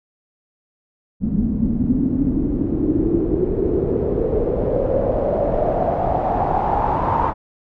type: noise with low-pass filter sweep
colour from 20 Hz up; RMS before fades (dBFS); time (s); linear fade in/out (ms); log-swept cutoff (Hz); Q
pink; -19; 1.2-7.34; 50; 210 to 980; 6.4
effects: none